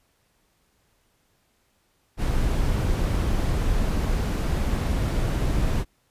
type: noise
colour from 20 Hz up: brown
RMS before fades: -23 dBFS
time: 2.17-5.85 s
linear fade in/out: 50 ms
effects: pink hiss -67 dBFS RMS until 6.1 s + resampled to 32000 Hz